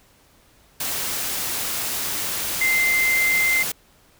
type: tone in noise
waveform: sine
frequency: 2083 Hz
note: C7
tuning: 8 cents flat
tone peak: -17 dBFS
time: 2.61-3.63 s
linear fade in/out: 5 ms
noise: white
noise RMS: -26 dBFS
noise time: 0.8-3.72 s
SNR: +6 dB
effects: pink hiss -56 dBFS RMS until 4.19 s